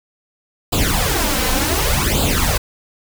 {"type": "noise with flanger", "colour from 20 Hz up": "pink", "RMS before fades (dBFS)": -17, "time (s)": [0.72, 2.58], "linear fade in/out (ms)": 10, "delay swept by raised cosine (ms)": [0.25, 3.95], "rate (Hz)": 0.67, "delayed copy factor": 0.8, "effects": []}